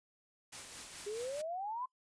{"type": "noise with tremolo", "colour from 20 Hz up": "white", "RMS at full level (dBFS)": -46, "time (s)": [0.52, 1.42], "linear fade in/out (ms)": 10, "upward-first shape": "sine", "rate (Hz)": 4.7, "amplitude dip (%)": 35}
{"type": "exponential sweep", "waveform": "sine", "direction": "up", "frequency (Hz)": [401.4, 1044], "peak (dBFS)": -37, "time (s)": [1.06, 1.86], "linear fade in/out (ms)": 10}
{"effects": ["noise-tail reverb RT60 0.1 s tail -21 dB re dry", "resampled to 22050 Hz"]}